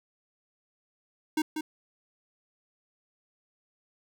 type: tone with echo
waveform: square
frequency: 310 Hz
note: D#4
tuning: 6 cents flat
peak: -25 dBFS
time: 1.37-1.42 s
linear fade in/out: 5 ms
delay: 190 ms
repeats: 1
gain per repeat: -6 dB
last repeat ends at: 1.61 s
effects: none